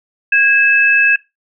sine tone pair together, 1642 / 2607 Hz, G#6 / E7, -20 / -20 cents, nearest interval minor sixth, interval 800 cents, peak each -11 dBFS, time 0.32-1.16 s, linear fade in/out 5 ms, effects noise-tail reverb RT60 0.2 s tail -17 dB re dry

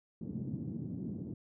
white band-pass noise, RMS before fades -40 dBFS, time 0.21-1.34 s, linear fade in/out 5 ms, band 110 to 250 Hz, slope 24 dB/octave, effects none

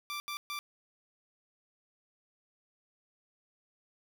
15% pulse tone bursts at uneven times, 1174.7 Hz, D6, in tune, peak -30 dBFS, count 3, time 0.1-0.2 / 0.28-0.37 / 0.5-0.59 s, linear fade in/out 0 ms, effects none

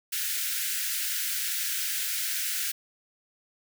white high-pass noise, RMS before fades -30 dBFS, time 0.12-2.72 s, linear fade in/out 10 ms, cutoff 1400 Hz, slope 96 dB/octave, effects none

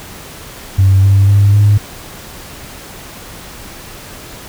sine tone with pitch steps, 96.3 / 98.55 / 100.85 / 103.21 Hz, G2 / G2 / G2 / G#2, -30 / +10 / +50 / -10 cents, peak -4 dBFS, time 0.78-1.78 s, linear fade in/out 10 ms, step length 250 ms, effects tanh soft clip ceiling -1 dBFS + pink hiss -32 dBFS RMS until 4.48 s

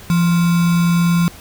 sine tone with sample-and-hold, 171.5 Hz, F3, 31 cents flat, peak -11 dBFS, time 0.1-1.28 s, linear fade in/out 0 ms, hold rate 1225 Hz, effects added 90 Hz sine -44 dBFS peak until 1.4 s + pink hiss -39 dBFS RMS until 1.4 s

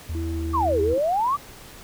triangle tone with vibrato, 79.7 Hz, D#2, 42 cents sharp, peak -24 dBFS, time 0.09-0.94 s, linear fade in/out 5 ms, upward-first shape sine, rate 1.9 Hz, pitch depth 38 cents each way
sine tone with pitch glide, 330 to 327.7 Hz, E4 to E4, +2 to -10 cents, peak -29 dBFS, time 0.15-0.98 s, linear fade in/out 0 ms, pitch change -12 cents, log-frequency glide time 0.45-0.81 s
sine exponential two-way sweep, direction down then up, 1200 to 392 to 1200 Hz, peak -19 dBFS, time 0.53-1.37 s, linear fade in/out 20 ms, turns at 0.81 s
effects pink hiss -44 dBFS RMS until 1.83 s

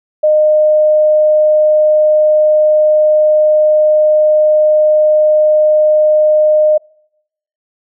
sine tone, 612 Hz, D#5, 29 cents flat, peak -6 dBFS, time 0.23-6.78 s, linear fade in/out 10 ms, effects noise-tail reverb RT60 0.8 s tail -26 dB re dry

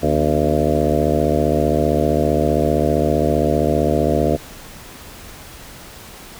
harmonic tone with a mistuned harmonic, 75.3 Hz, D2, 44 cents sharp, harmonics 1 / 2 / 3 / 4 / 5 / 6 / 7 / 8 / 9, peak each -23 / -23 / -23 / -23 / -23 / -23 / -23 / -23 / -23 dBFS, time 0.02-4.37 s, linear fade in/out 20 ms, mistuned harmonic 3, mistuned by +94 cents, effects pink hiss -38 dBFS RMS until 6.39 s

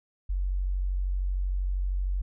sine tone, 46.46 Hz, F#1, 8 cents sharp, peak -25 dBFS, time 0.29-2.22 s, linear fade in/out 10 ms, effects none

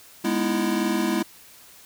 square chord, E major seventh, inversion first, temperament equal with one note detuned, 207.7 / 246.9 / 311.1 / 333.5 Hz, G#3 / B3 / D#4 / E4, 0 / 0 / 0 / +20 cents, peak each -27 / -29 / -31 / -26 dBFS, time 0.24-1.23 s, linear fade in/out 10 ms, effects white hiss -49 dBFS RMS until 1.85 s

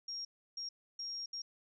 sine tone bursts at uneven times, 5580 Hz, F8, 2 cents flat, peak -39 dBFS, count 4, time 0.08-0.25 / 0.57-0.69 / 0.99-1.26 / 1.33-1.42 s, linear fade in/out 5 ms, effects none

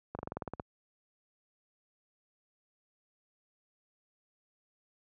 slowing click train, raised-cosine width 1 ms, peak -23 dBFS, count 10, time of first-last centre 0.15-0.598 s, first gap 39 ms, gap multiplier 1.06, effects high-pass 60 Hz 12 dB/octave

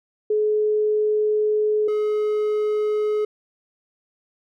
sine / triangle tone pair in turn, 425.4 / 423.8 Hz, G#4 / G#4, +42 / +35 cents, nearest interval unison, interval 7 cents, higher first, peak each -17 dBFS, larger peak neither, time 0.3-1.88 / 1.88-3.25 s, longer first, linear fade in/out 5 ms, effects none

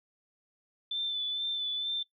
sine tone with vibrato, 3520 Hz, A7, in tune, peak -30 dBFS, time 0.91-2.03 s, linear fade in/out 5 ms, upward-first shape sine, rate 2.2 Hz, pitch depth 27 cents each way, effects noise-tail reverb RT60 0.1 s tail -17 dB re dry

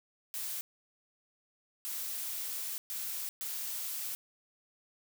blue noise bursts at uneven times, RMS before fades -38 dBFS, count 4, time 0.34-0.61 / 1.85-2.78 / 2.9-3.29 / 3.41-4.15 s, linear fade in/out 0 ms, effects none

